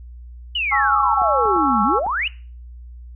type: exponential two-way sweep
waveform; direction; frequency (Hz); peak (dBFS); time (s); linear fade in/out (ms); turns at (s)
sine; down then up; 3023 to 198.4 to 3023; -19; 0.55-2.28; 5; 1.83
type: chord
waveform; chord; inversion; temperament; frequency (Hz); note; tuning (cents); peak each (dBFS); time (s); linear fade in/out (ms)
sine; C# minor; second; just; 831.5 / 1108.7 / 1330.5; G#5 / C#6 / E6; +2 / 0 / +16; -20; 0.71-2; 20
type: clicks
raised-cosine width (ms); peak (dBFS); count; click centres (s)
1; -19; 4; 1.218 / 1.456 / 1.564 / 2.065
effects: noise-tail reverb RT60 0.4 s tail -21 dB re dry + added 60 Hz sine -35 dBFS peak until 3.15 s